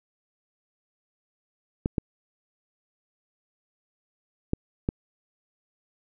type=clicks; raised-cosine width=3 ms; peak=-11 dBFS; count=4; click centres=1.859 / 1.982 / 4.534 / 4.889 s; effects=none